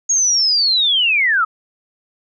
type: linear sweep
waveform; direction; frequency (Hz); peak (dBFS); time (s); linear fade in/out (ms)
sine; down; 6645 to 1231; -12; 0.09-1.45; 10
effects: none